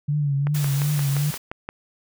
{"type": "tone with vibrato", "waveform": "sine", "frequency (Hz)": 143.7, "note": "D3", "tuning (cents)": -37, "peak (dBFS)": -19, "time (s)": [0.08, 1.31], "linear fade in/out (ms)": 10, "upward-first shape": "triangle", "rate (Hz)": 2.7, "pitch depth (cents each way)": 75}
{"type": "click train", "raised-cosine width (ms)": 0.5, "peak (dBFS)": -16, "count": 8, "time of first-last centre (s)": [0.47, 1.69], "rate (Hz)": 5.74}
{"type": "noise", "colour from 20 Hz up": "white", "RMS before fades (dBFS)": -33, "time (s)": [0.54, 1.38], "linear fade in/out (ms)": 10}
{"effects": []}